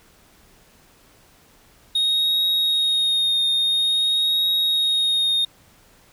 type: tone with vibrato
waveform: triangle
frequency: 3729 Hz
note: A#7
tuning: in tune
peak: -16 dBFS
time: 1.95-5.45 s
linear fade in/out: 5 ms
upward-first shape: triangle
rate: 0.49 Hz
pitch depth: 24 cents each way
effects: pink hiss -54 dBFS RMS until 6.12 s